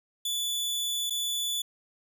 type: tone with dropouts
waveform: sawtooth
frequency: 3465 Hz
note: A7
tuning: 27 cents flat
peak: -25 dBFS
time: 0.25-1.62 s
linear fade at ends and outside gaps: 5 ms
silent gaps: 1.098-1.105 s
effects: none